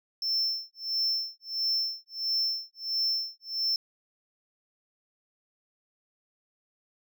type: tone with tremolo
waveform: triangle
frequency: 5340 Hz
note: E8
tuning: 22 cents sharp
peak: -23 dBFS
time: 0.22-3.76 s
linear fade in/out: 2 ms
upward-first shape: sine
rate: 1.5 Hz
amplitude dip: 100%
effects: none